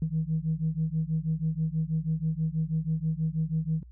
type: beating tone pair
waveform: sine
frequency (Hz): 156.4 / 162.6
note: D#3 / E3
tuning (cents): +9 / -23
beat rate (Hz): 6.2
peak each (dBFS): -28 / -28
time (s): 0.02-3.83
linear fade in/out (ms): 2
effects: tanh soft clip ceiling -19 dBFS + added 60 Hz sine -46 dBFS peak until 3.91 s